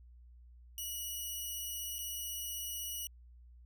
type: tone with dropouts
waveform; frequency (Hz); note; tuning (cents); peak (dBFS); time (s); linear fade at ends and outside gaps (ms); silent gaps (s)
5% pulse; 2921; F#7; -23; -30; 0.78-3.07; 1; 1.984-1.989
effects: added 60 Hz sine -54 dBFS peak until 3.65 s